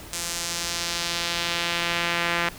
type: tone with band-pass filter sweep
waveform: sawtooth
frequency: 171.3 Hz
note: F3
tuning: 33 cents flat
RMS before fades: -27 dBFS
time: 0.13-2.49 s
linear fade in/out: 0 ms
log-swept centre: 7800 to 2000 Hz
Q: 1.2
effects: pink hiss -42 dBFS RMS until 2.58 s

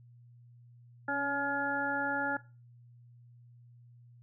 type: harmonic tone with a mistuned harmonic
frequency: 282.2 Hz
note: C#4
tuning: 31 cents sharp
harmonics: 1 / 2 / 3 / 5 / 6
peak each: -38 / -39 / -36 / -34 / -37 dBFS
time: 1.08-2.37 s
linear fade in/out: 5 ms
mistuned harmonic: 1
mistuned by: -23 cents
effects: noise-tail reverb RT60 0.3 s tail -18 dB re dry + added 120 Hz sine -54 dBFS peak until 4.22 s

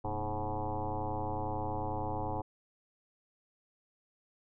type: tone with frequency modulation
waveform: sine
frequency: 420.4 Hz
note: G#4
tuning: 21 cents sharp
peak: -32 dBFS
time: 0.04-2.42 s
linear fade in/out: 10 ms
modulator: 109 Hz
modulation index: 4.8
effects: none

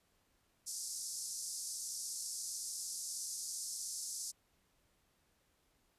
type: band-pass noise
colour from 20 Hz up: pink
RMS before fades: -43 dBFS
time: 0.66-4.32 s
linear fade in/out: 20 ms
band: 5000 to 11000 Hz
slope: 48 dB/octave
effects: pink hiss -75 dBFS RMS until 5.98 s + resampled to 32000 Hz

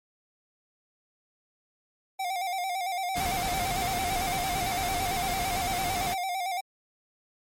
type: tone with vibrato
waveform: square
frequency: 740 Hz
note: F#5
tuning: in tune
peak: -29 dBFS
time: 2.19-6.61 s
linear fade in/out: 10 ms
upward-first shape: square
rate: 8.9 Hz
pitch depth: 69 cents each way
type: noise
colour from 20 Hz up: pink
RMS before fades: -33 dBFS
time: 3.15-6.15 s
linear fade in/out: 20 ms
effects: MP3 64 kbps

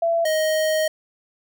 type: tone pair in turn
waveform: sine / square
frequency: 671 / 625.7 Hz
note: E5 / D#5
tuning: +31 / +10 cents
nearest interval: minor second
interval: 121 cents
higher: first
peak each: -17 / -19 dBFS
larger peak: first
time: 0.02-0.25 / 0.25-0.88 s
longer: second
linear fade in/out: 5 ms
effects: none

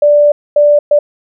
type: tone bursts at uneven times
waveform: sine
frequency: 587.3 Hz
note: D5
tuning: in tune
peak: -4 dBFS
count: 3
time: 0.02-0.32 / 0.56-0.79 / 0.91-0.99 s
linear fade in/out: 5 ms
effects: none

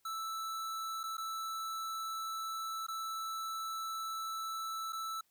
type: tone with dropouts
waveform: square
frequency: 1318.5 Hz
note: E6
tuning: in tune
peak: -38 dBFS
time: 0.05-5.21 s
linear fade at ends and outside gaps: 5 ms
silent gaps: 1.033-1.037 / 1.17-1.179 / 2.867-2.883 / 4.924-4.929 s
effects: white hiss -75 dBFS RMS until 5.3 s

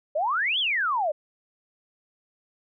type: exponential two-way sweep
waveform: sine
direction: up then down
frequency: 568 to 3500 to 568 Hz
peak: -22 dBFS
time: 0.15-1.12 s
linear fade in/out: 10 ms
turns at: 0.59 s
effects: none

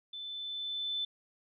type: tone with level ramp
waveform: sine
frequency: 3520 Hz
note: A7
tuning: in tune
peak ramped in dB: -40 to -31 dBFS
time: 0.13-1.05 s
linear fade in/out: 5 ms
effects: none

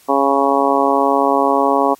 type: harmonic tone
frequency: 138.59 Hz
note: C#3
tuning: in tune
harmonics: 2 / 3 / 4 / 5 / 6 / 7 / 8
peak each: -19 / -19 / -19 / -19 / -19 / -19 / -19 dBFS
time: 0.08-1.95 s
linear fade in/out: 20 ms
effects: white hiss -49 dBFS RMS until 1.99 s + MP3 64 kbps

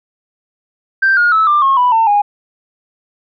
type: tone with pitch steps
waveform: sine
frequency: 1568 / 1429.6 / 1303.4 / 1188.3 / 1083.4 / 987.8 / 900.6 / 821.1 Hz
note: G6 / F6 / E6 / D6 / C#6 / B5 / A5 / G#5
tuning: 0 / +40 / -20 / +20 / -40 / 0 / +40 / -20 cents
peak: -7 dBFS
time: 1.02-2.22 s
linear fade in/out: 10 ms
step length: 150 ms
effects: tanh soft clip ceiling -4 dBFS

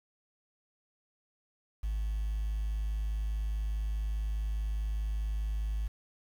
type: tone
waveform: sine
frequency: 52.4 Hz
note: G#1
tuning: 16 cents sharp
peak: -28 dBFS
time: 1.83-5.88 s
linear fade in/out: 10 ms
effects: tanh soft clip ceiling -28 dBFS + 9-bit

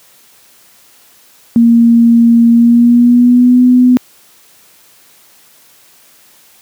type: tone with pitch glide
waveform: sine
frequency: 233.1 to 249.8 Hz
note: A#3 to B3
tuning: 0 to +20 cents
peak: -3 dBFS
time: 1.56-3.97 s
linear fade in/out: 0 ms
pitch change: +120 cents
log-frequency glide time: 2.5-3.63 s
effects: white hiss -45 dBFS RMS until 6.61 s + high-pass 100 Hz 12 dB/octave

